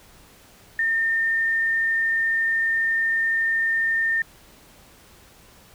sine tone, 1814 Hz, A#6, 48 cents flat, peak -19 dBFS, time 0.79-4.22 s, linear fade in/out 2 ms, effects pink hiss -51 dBFS RMS until 5.74 s

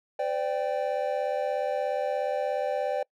triangle chord, C suspended second, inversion none, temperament equal with one note detuned, 510.4 / 587.3 / 784 Hz, C5 / D5 / G5, -43 / 0 / 0 cents, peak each -29 / -27 / -30 dBFS, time 0.19-3.03 s, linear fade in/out 5 ms, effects noise-tail reverb RT60 0.1 s tail -26 dB re dry

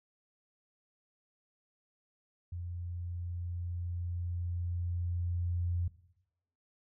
sine tone with level ramp, 87.31 Hz, F2, in tune, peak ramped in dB -37 to -29 dBFS, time 2.52-5.88 s, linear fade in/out 5 ms, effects noise-tail reverb RT60 0.8 s tail -17 dB re dry

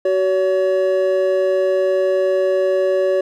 triangle tone pair together, 376.6 / 566 Hz, F#4 / C#5, +31 / +36 cents, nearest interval perfect fifth, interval 705 cents, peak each -16 / -14 dBFS, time 0.05-3.21 s, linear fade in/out 5 ms, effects none

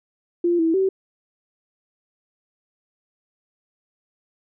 sine tone with pitch steps, 346.2 / 326.4 / 382.6 Hz, F4 / E4 / G4, -15 / -17 / -42 cents, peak -16 dBFS, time 0.44-0.89 s, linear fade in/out 5 ms, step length 150 ms, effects none

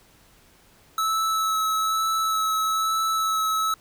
square tone with vibrato, 1303 Hz, E6, 20 cents flat, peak -22 dBFS, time 0.98-3.74 s, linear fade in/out 2 ms, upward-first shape sine, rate 1.1 Hz, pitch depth 12 cents each way, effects pink hiss -56 dBFS RMS until 3.8 s

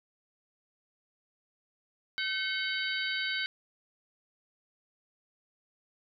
harmonic tone with a mistuned harmonic, 765 Hz, G5, 42 cents flat, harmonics 2 / 3 / 4 / 5 / 6, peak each -34 / -36 / -37 / -38 / -39 dBFS, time 2.18-3.46 s, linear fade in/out 0 ms, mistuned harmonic 3, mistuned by -88 cents, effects none

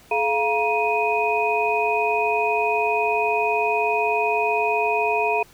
sine tone cluster, 428.3 / 696 / 948 / 2492 Hz, A4 / F5 / A#5 / D#7, -47 / -6 / +29 / +2 cents, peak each -24 dBFS, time 0.11-5.43 s, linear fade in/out 5 ms, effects pink hiss -51 dBFS RMS until 5.53 s

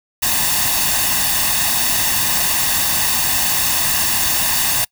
white noise with comb filter, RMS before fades -17 dBFS, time 0.22-4.85 s, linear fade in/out 10 ms, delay 1.1 ms, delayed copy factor +0.65, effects noise-tail reverb RT60 0.1 s tail -26 dB re dry

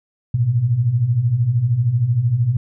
sine beating tone pair, 110 / 123 Hz, A2 / B2, 0 / -7 cents, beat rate 13 Hz, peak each -21 / -15 dBFS, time 0.34-2.57 s, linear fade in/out 5 ms, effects none

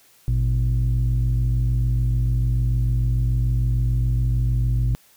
sine tone pair together, 53.92 / 120.7 Hz, A1 / B2, -34 / -39 cents, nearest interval octave + major second, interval 1395 cents, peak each -18 dBFS, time 0.28-4.95 s, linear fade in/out 0 ms, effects tanh soft clip ceiling -14 dBFS + white hiss -55 dBFS RMS until 5.16 s

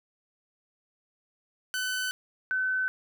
sawtooth / sine tone pair in turn, 1509 / 1518.6 Hz, F#6 / F#6, +34 / +45 cents, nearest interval unison, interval 11 cents, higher second, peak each -25 dBFS, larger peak neither, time 1.74-2.11 / 2.51-2.88 s, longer neither, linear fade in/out 0 ms, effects none

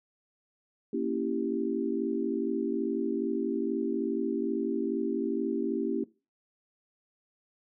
sine chord, A# diminished seventh, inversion none, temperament equal, 233.1 / 277.2 / 329.6 / 392 Hz, A#3 / C#4 / E4 / G4, 0 / 0 / 0 / 0 cents, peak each -33 dBFS, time 0.93-6.04 s, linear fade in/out 5 ms, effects noise-tail reverb RT60 0.3 s tail -20 dB re dry

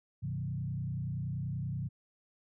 sine tone with frequency modulation, 133.4 Hz, C3, 34 cents sharp, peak -33 dBFS, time 0.22-1.89 s, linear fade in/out 20 ms, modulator 30.5 Hz, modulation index 1.2, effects none

